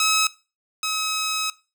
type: tone pair in turn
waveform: 10% pulse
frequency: 1284 / 1278.4 Hz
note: E6 / D#6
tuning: -46 / +47 cents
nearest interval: unison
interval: 7 cents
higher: first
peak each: -10 / -15 dBFS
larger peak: first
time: 0-0.27 / 0.83-1.5 s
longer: second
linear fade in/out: 2 ms
effects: noise-tail reverb RT60 0.3 s tail -19 dB re dry